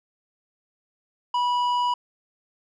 triangle tone with tanh clipping, 978 Hz, B5, 17 cents flat, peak -22 dBFS, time 1.34-1.94 s, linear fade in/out 5 ms, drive 13 dB, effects none

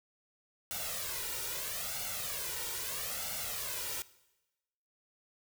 white noise with flanger, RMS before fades -38 dBFS, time 0.71-4.02 s, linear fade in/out 0 ms, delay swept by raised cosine 1.4 to 2.15 ms, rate 0.77 Hz, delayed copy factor +0.75, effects noise-tail reverb RT60 1.0 s tail -19 dB re dry

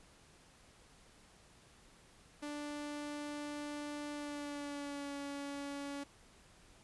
sawtooth tone with pitch glide, 293.7 to 282.6 Hz, D4 to C#4, 0 to +34 cents, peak -37 dBFS, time 2.42-6.04 s, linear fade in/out 10 ms, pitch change -66 cents, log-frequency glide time 4.12-5.13 s, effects pink hiss -63 dBFS RMS until 6.83 s + resampled to 24000 Hz

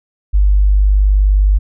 sine tone, 49.73 Hz, G1, 26 cents sharp, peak -7 dBFS, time 0.33-1.59 s, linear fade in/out 20 ms, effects none

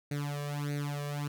sawtooth tone with flanger, 145 Hz, D3, 22 cents flat, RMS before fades -35 dBFS, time 0.11-1.28 s, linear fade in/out 5 ms, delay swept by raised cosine 0.47 to 1.77 ms, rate 1.6 Hz, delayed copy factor +0.85, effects none

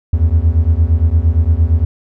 triangle beating tone pair, 77 / 85.7 Hz, D#2 / F2, -17 / -32 cents, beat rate 8.7 Hz, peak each -10 dBFS, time 0.13-1.85 s, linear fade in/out 5 ms, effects none

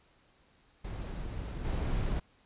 brown noise with level steps, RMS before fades -38 / -32 dBFS, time 0.84-2.2 s, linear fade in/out 10 ms, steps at 1.64 s, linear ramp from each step 10 ms, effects pink hiss -66 dBFS RMS until 2.45 s + resampled to 8000 Hz

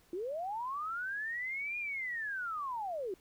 sine linear two-way sweep, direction up then down, 330 to 2450 to 350.3 Hz, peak -35 dBFS, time 0.13-3.14 s, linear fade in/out 2 ms, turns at 1.78 s, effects pink hiss -66 dBFS RMS until 3.2 s

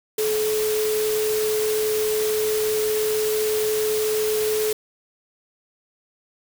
sine tone in noise, 430 Hz, A4, 40 cents flat, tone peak -20 dBFS, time 0.18-4.73 s, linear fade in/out 5 ms, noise white, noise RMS -29 dBFS, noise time 0.18-4.73 s, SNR +6 dB, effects none

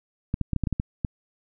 clicks, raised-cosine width 5 ms, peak -12 dBFS, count 9, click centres 0.341 / 0.413 / 0.533 / 0.563 / 0.637 / 0.672 / 0.727 / 0.799 / 1.048 s, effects none

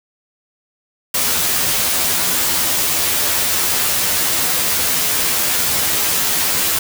white noise with comb filter, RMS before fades -17 dBFS, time 1.14-6.79 s, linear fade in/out 5 ms, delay 12 ms, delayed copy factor +0.8, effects none

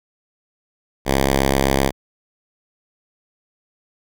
5% pulse tone, 67.8 Hz, C#2, 38 cents flat, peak -4 dBFS, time 1.05-1.92 s, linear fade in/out 50 ms, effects none

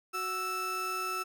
35% pulse tone pair together, 370 / 1318.5 Hz, F#4 / E6, 0 / 0 cents, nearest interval octave + minor seventh, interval 2200 cents, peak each -39 / -31 dBFS, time 0.13-1.24 s, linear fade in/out 20 ms, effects none

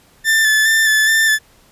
40% pulse tone with vibrato, 1760 Hz, A6, in tune, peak -10 dBFS, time 0.24-1.39 s, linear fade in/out 50 ms, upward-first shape square, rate 2.4 Hz, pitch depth 22 cents each way, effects pink hiss -51 dBFS RMS until 1.71 s + resampled to 32000 Hz

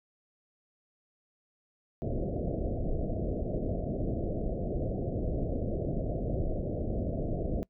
pink low-pass noise, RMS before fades -32 dBFS, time 2.02-7.63 s, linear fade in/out 0 ms, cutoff 680 Hz, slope 96 dB/octave, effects noise-tail reverb RT60 0.1 s tail -23 dB re dry

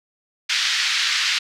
white band-pass noise, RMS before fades -21 dBFS, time 0.49-1.39 s, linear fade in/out 10 ms, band 1500 to 4900 Hz, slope 24 dB/octave, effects none

